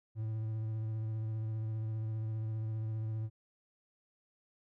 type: tone with vibrato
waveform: triangle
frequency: 110 Hz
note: A2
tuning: in tune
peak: -32 dBFS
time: 0.15-3.3 s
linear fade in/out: 50 ms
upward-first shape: triangle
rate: 15 Hz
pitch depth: 25 cents each way
effects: none